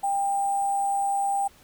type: tone with sample-and-hold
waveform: sine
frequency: 795 Hz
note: G5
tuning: 24 cents sharp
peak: -22 dBFS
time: 0.03-1.48 s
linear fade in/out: 10 ms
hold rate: 8820 Hz
effects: pink hiss -55 dBFS RMS until 1.63 s